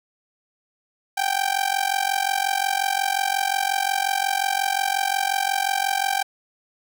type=tone with amplitude modulation; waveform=sawtooth; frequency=784 Hz; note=G5; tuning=in tune; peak=-13 dBFS; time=1.17-6.23 s; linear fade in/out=10 ms; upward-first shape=sine; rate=45.6 Hz; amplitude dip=90%; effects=none